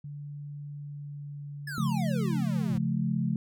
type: tone with pitch glide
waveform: sine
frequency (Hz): 145 to 143.75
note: D3 to D3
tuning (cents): -22 to -37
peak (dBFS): -37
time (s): 0.04-1.89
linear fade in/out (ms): 5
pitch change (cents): -15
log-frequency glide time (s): 0.72-1.68
type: exponential sweep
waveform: square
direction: down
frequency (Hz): 1760 to 100.1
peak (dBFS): -36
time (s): 1.67-2.78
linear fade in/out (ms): 5
type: chord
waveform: sine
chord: Db augmented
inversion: none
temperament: equal with one note detuned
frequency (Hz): 138.59 / 174.61 / 216.5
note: Db3 / F3 / A3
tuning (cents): 0 / 0 / -28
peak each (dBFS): -30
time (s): 1.78-3.36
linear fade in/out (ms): 2
effects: none